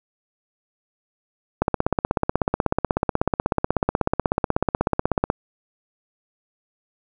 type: click train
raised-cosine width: 1 ms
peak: -4 dBFS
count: 61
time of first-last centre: 1.62-5.301 s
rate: 16.3 Hz
effects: none